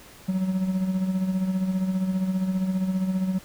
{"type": "tone with tremolo", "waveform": "triangle", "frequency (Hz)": 187.4, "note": "F#3", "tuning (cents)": 22, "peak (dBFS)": -18, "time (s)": [0.28, 3.39], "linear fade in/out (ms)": 10, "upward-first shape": "sine", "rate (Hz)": 15, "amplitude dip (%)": 55, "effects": ["pink hiss -48 dBFS RMS until 3.44 s"]}